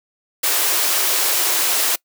white high-pass noise, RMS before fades -18 dBFS, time 0.43-1.96 s, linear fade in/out 10 ms, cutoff 310 Hz, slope 96 dB/octave, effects noise-tail reverb RT60 0.1 s tail -24 dB re dry

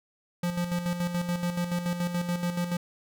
square tone with tremolo, 175.1 Hz, F3, 5 cents sharp, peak -26 dBFS, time 0.43-2.77 s, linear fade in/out 5 ms, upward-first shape square, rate 7 Hz, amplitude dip 55%, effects none

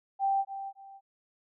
sine tone with echo, 784 Hz, G5, in tune, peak -24 dBFS, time 0.19-0.45 s, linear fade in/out 50 ms, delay 280 ms, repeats 2, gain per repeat -11 dB, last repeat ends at 1.01 s, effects none

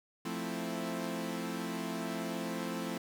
sawtooth chord, F major seventh, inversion none, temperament equal, 174.61 / 220 / 261.6 / 329.6 Hz, F3 / A3 / C4 / E4, 0 / 0 / 0 / 0 cents, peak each -37 / -36 / -37 / -38 dBFS, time 0.25-2.98 s, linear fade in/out 5 ms, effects none

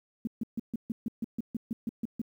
sine tone bursts, 227.8 Hz, A#3, 40 cents flat, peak -28 dBFS, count 13, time 0.25-2.216 s, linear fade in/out 2 ms, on 22 ms, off 140 ms, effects 10-bit

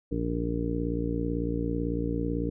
harmonic tone, 58 Hz, A#1, 8 cents flat, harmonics 1 / 2 / 3 / 4 / 5 / 6 / 7 / 8, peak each -33 / -36 / -34 / -41 / -31 / -41 / -40 / -35 dBFS, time 0.11-2.5 s, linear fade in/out 10 ms, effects none

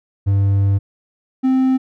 triangle tone pair in turn, 99 / 261 Hz, G2 / C4, +18 / -4 cents, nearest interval octave + perfect fourth, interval 1678 cents, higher second, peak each -10 dBFS, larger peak neither, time 0.26-0.79 / 1.43-1.78 s, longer first, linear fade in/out 20 ms, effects none

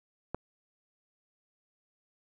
click, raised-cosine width 1 ms, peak -19 dBFS, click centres 0.346 s, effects none

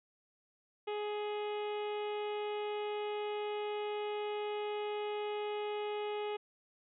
harmonic tone, 418 Hz, G#4, 11 cents sharp, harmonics 1 / 2 / 3 / 4 / 5 / 6 / 7 / 8 / 9, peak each -36 / -42 / -50 / -58 / -52 / -52 / -52 / -55 / -65 dBFS, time 0.87-6.37 s, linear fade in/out 10 ms, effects none

